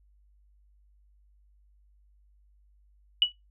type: tone with exponential decay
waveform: sine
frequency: 2940 Hz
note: F#7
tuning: 12 cents flat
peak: -14 dBFS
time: 3.22-3.32 s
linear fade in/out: 1 ms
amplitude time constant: 21 ms
effects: noise-tail reverb RT60 0.2 s tail -23 dB re dry + added 50 Hz sine -59 dBFS peak until 3.5 s